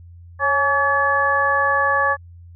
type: tone cluster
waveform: sine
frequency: 552 / 841 / 1140 / 1710 Hz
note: C#5 / G#5 / C#6 / A6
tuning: -7 / +22 / +48 / -50 cents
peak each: -23 / -24 / -19 / -19 dBFS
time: 0.39-2.17 s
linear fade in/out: 50 ms
effects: added 86 Hz sine -39 dBFS peak until 2.55 s